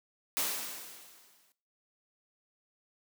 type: noise with exponential decay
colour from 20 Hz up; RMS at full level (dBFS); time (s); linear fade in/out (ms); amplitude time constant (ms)
white; -30; 0.37-1.52; 0; 250
effects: noise-tail reverb RT60 0.4 s tail -17 dB re dry + high-pass 200 Hz 12 dB/octave